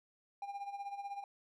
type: tone with tremolo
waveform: triangle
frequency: 802 Hz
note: G5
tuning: 39 cents sharp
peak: -36 dBFS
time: 0.42-1.24 s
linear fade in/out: 2 ms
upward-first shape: sine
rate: 16 Hz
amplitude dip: 70%
effects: none